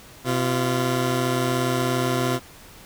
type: tone pair together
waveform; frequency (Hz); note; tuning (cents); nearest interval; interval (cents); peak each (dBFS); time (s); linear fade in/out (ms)
15% pulse; 127.3 / 344.8; C3 / F4; -47 / -22; octave + perfect fourth; 1725; -16 / -19; 0.24-2.4; 50
effects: pink hiss -46 dBFS RMS until 2.85 s